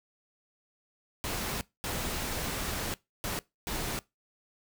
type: noise bursts at uneven times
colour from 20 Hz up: pink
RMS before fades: -34 dBFS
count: 4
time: 1.24-1.61 / 1.84-2.94 / 3.24-3.39 / 3.67-3.99 s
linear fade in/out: 0 ms
effects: noise-tail reverb RT60 0.2 s tail -21 dB re dry